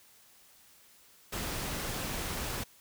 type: noise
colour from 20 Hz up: pink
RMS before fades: -36 dBFS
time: 1.32-2.64 s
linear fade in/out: 10 ms
effects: white hiss -60 dBFS RMS until 2.8 s